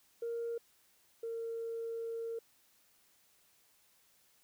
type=tone pair in turn; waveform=sine; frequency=466.2 / 458.5 Hz; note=A#4 / A#4; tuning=0 / -29 cents; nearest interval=unison; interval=29 cents; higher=first; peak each=-34 / -36 dBFS; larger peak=first; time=0.22-0.58 / 1.23-2.39 s; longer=second; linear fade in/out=5 ms; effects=tanh soft clip ceiling -32 dBFS + white hiss -69 dBFS RMS until 4.43 s